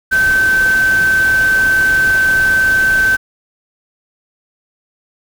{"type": "tone in noise", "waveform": "sine", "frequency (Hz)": 1541, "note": "G6", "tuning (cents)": -30, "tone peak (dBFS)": -9, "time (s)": [0.11, 3.17], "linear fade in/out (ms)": 20, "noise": "pink", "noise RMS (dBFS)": -25, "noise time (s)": [0.11, 3.17], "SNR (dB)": 13, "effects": []}